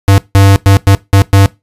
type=tone bursts at uneven times; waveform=square; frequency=98.3 Hz; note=G2; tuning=5 cents sharp; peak=-3 dBFS; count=6; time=0.08-0.18 / 0.35-0.56 / 0.66-0.77 / 0.87-0.95 / 1.13-1.22 / 1.33-1.46 s; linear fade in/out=0 ms; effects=noise-tail reverb RT60 0.2 s tail -19 dB re dry + resampled to 32000 Hz